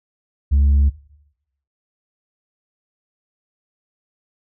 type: tone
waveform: sine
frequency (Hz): 70.4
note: C#2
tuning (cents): +27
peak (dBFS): -9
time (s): 0.51-0.9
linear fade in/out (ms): 20
effects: noise-tail reverb RT60 0.8 s tail -18 dB re dry + tanh soft clip ceiling -10 dBFS